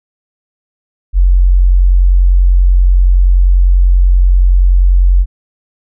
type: tone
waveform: sine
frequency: 45.18 Hz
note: F#1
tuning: 40 cents flat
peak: -4 dBFS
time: 1.13-5.26 s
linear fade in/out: 50 ms
effects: none